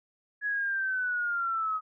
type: linear sweep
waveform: sine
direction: down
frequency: 1687 to 1259 Hz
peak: -27 dBFS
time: 0.41-1.81 s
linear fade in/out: 50 ms
effects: none